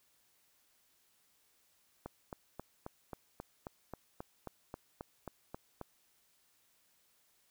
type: click train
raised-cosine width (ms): 1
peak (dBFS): -28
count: 15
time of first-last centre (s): 2.06-5.813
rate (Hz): 3.73
effects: white hiss -72 dBFS RMS until 7.5 s